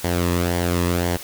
sawtooth tone with flanger, 87.31 Hz, F2, in tune, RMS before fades -21 dBFS, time 0.04-1.17 s, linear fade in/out 5 ms, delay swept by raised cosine 0.77 to 1.36 ms, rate 1.9 Hz, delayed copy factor -0.55, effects white hiss -36 dBFS RMS until 1.23 s

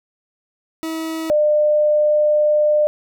40% pulse / sine tone pair in turn, 322 / 600.9 Hz, E4 / D5, -41 / +40 cents, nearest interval major seventh, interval 1081 cents, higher second, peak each -22 / -12 dBFS, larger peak second, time 0.83-1.3 / 1.3-2.87 s, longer second, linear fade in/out 0 ms, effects none

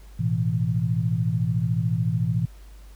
sine chord, A suspended second, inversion none, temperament just, 110 / 123.75 / 165 Hz, A2 / B2 / E3, 0 / +4 / +2 cents, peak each -25 dBFS, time 0.19-2.46 s, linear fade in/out 10 ms, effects added 50 Hz sine -42 dBFS peak until 2.95 s + pink hiss -56 dBFS RMS until 2.95 s

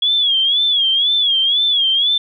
sine tone with vibrato, 3334 Hz, G#7, 6 cents sharp, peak -12 dBFS, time 0.02-2.18 s, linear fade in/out 5 ms, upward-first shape sine, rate 2 Hz, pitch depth 110 cents each way, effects none

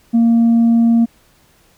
sine tone with tanh clipping, 231.6 Hz, A#3, 11 cents flat, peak -9 dBFS, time 0.13-1.06 s, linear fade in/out 20 ms, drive 1 dB, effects pink hiss -53 dBFS RMS until 1.77 s

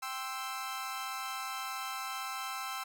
sawtooth chord, C major, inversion second, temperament equal, 784 / 1046.5 / 1318.5 Hz, G5 / C6 / E6, 0 / 0 / 0 cents, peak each -39 / -38 / -36 dBFS, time 0.02-2.84 s, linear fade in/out 10 ms, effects none

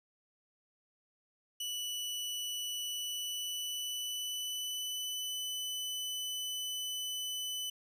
sawtooth tone with pitch glide, 2960 to 3000 Hz, F#7 to F#7, 0 to +23 cents, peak -33 dBFS, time 1.6-7.7 s, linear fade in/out 5 ms, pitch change +23 cents, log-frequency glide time 2.73-5.34 s, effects none

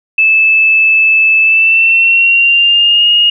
sine tone with pitch glide, 2622 to 2859 Hz, E7 to F7, -10 to +40 cents, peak -5 dBFS, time 0.18-3.3 s, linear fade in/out 5 ms, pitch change +150 cents, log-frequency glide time 1.41-3.09 s, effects none

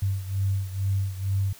sine beating tone pair, 96.7 / 98.9 Hz, G2 / G2, -23 / +16 cents, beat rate 2.2 Hz, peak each -25 / -29 dBFS, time 0.02-1.53 s, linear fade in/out 5 ms, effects white hiss -49 dBFS RMS until 1.59 s

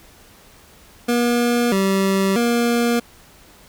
25% pulse tone with pitch steps, 239.6 / 193.8 / 236.8 Hz, A#3 / G3 / A#3, +48 / -20 / +27 cents, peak -12 dBFS, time 1.08-3 s, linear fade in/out 10 ms, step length 640 ms, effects pink hiss -48 dBFS RMS until 3.68 s

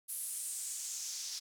white noise with band-pass filter sweep, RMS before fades -41 dBFS, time 0.08-1.4 s, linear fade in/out 20 ms, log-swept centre 11000 to 5200 Hz, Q 3, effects none

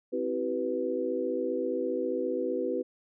sine chord, C major seventh, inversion none, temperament equal with one note detuned, 261.6 / 329.6 / 384.6 / 493.9 Hz, C4 / E4 / G4 / B4, 0 / 0 / -33 / 0 cents, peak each -35 / -35 / -33 / -31 dBFS, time 0.12-2.83 s, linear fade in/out 20 ms, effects none

